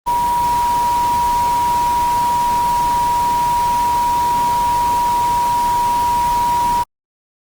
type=tone in noise; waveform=sine; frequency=959 Hz; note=A#5; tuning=49 cents sharp; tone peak=-13 dBFS; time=0.06-6.84 s; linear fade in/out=20 ms; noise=pink; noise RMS=-28 dBFS; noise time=0.06-6.84 s; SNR=+12 dB; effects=Opus 24 kbps